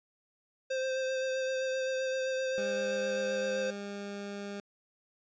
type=tone with vibrato; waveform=square; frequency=523.3 Hz; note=C5; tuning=in tune; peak=-31 dBFS; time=0.7-3.71 s; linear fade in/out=10 ms; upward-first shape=sine; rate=7.7 Hz; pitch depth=15 cents each way
type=tone; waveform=20% pulse; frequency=201.8 Hz; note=G#3; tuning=49 cents flat; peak=-33 dBFS; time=2.58-4.6 s; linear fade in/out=0 ms
effects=resampled to 16000 Hz